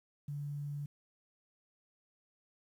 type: tone with quantisation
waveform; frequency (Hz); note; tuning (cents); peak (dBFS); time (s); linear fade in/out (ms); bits
sine; 144.6; D3; -27; -37; 0.28-0.86; 5; 11
effects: none